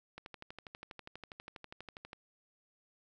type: click train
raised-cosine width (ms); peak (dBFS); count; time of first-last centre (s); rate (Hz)
0.3; -30; 25; 0.18-2.131; 12.3
effects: none